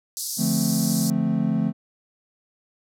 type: band-pass noise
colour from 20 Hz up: pink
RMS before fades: -30 dBFS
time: 0.17-1.1 s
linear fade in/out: 0 ms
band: 4500 to 14000 Hz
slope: 48 dB/octave
type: chord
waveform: triangle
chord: D minor seventh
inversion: none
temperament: equal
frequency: 146.83 / 174.61 / 220 / 261.6 Hz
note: D3 / F3 / A3 / C4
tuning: 0 / 0 / 0 / 0 cents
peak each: -26 / -23 / -21 / -26 dBFS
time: 0.37-1.73 s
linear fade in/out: 50 ms
effects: none